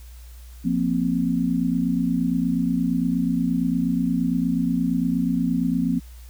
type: chord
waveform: sine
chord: F suspended fourth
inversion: none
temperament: equal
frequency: 174.61 / 233.1 / 261.6 Hz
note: F3 / Bb3 / C4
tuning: 0 / 0 / 0 cents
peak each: -24 / -24 / -23 dBFS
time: 0.64-6 s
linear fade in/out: 20 ms
effects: added 60 Hz sine -39 dBFS peak until 6.29 s + white hiss -53 dBFS RMS until 6.29 s